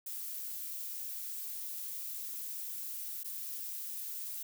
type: noise with dropouts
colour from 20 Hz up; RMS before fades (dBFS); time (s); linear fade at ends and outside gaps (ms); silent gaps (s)
violet; -41; 0.06-4.43; 5; 3.234-3.244
effects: none